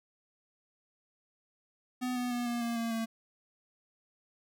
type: tone with pitch steps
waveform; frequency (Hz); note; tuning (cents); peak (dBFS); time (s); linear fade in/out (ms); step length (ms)
square; 251 / 246.7 / 242.5 / 238.3 / 234.2 / 230.2 / 226.2; B3 / B3 / B3 / A#3 / A#3 / A#3 / A3; +28 / -2 / -31 / +38 / +8 / -22 / +48; -32; 2.01-3.06; 20; 150
effects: none